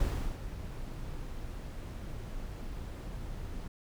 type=noise with ADSR envelope; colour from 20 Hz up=brown; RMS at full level=-29 dBFS; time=0-3.68 s; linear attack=5 ms; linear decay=370 ms; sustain=-11 dB; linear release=6 ms; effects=none